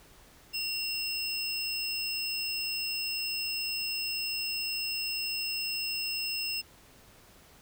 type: tone pair together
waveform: square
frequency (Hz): 2753 / 5197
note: F7 / E8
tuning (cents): -25 / -25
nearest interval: major seventh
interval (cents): 1100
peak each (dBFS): -35 / -34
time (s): 0.53-6.62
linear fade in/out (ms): 20
effects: pink hiss -57 dBFS RMS until 7.61 s